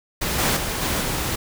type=noise with level steps; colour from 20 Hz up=pink; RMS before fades=-24 / -20 / -26 / -23 / -25 dBFS; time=0.21-1.36 s; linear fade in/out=10 ms; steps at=0.38 / 0.56 / 0.81 / 1.01 s; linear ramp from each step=10 ms; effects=none